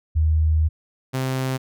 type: tone pair in turn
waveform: sine / sawtooth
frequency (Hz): 78.5 / 130.99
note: D#2 / C3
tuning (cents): +16 / +2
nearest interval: major sixth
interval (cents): 886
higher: second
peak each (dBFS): -15 / -18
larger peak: first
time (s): 0.15-0.69 / 1.13-1.58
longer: first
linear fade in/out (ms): 20
effects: none